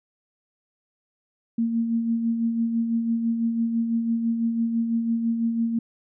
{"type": "tone with tremolo", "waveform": "sine", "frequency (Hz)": 230, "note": "A#3", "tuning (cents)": -23, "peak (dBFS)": -19, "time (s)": [1.58, 5.79], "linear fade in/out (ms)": 5, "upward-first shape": "sine", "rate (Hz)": 6, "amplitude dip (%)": 45, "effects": []}